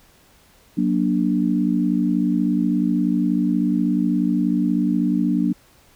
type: chord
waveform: sine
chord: Gb augmented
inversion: none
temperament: equal with one note detuned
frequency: 185 / 237.2 / 293.7 Hz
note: Gb3 / Bb3 / D4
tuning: 0 / +30 / 0 cents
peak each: -21 dBFS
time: 0.77-5.53 s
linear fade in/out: 10 ms
effects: pink hiss -54 dBFS RMS until 5.95 s